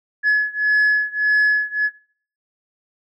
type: beating tone pair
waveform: sine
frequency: 1700 / 1701.7 Hz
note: G#6 / G#6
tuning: +40 / +42 cents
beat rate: 1.7 Hz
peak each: -15 / -16 dBFS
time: 0.23-1.9 s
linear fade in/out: 50 ms
effects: noise-tail reverb RT60 0.5 s tail -20 dB re dry + tanh soft clip ceiling -11 dBFS